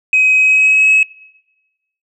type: tone with pitch glide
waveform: sine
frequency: 2531 to 2569 Hz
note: D#7 to E7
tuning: +29 to -45 cents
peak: -6 dBFS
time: 0.13-1.03 s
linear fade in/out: 2 ms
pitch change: +26 cents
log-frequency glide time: 0.35-0.92 s
effects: noise-tail reverb RT60 1.0 s tail -22 dB re dry + tanh soft clip ceiling -4 dBFS